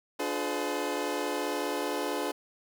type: chord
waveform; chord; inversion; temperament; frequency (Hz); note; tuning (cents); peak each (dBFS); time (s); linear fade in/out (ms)
25% pulse; D diminished seventh; none; just; 293.7 / 352.4 / 422.9 / 507.5; D4 / F4 / Ab4 / Cb5; 0 / +16 / +31 / +47; -31 / -33 / -31 / -32; 0.19-2.32; 10
effects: 10-bit